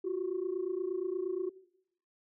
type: tone pair together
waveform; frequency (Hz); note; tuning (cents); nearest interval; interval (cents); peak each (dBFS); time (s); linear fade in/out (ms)
sine; 350.3 / 378.8; F4 / F#4; +5 / +41; minor second; 136; -34 / -32; 0.04-1.5; 10
effects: noise-tail reverb RT60 0.7 s tail -18 dB re dry + tanh soft clip ceiling -26 dBFS